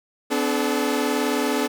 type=tone cluster; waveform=sawtooth; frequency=253.9 / 293.2 / 430.9 Hz; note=B3 / D4 / A4; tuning=+48 / -3 / -36 cents; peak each=-21 dBFS; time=0.3-1.68 s; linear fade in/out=20 ms; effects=none